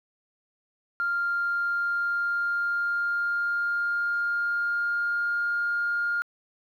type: tone with pitch glide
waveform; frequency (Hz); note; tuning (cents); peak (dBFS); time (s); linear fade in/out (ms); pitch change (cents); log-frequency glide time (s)
sine; 1396 to 1412.2; F6 to F6; -1 to +19; -23; 1-6.22; 0; +20; 1.14-5.42
effects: tanh soft clip ceiling -19 dBFS + 10-bit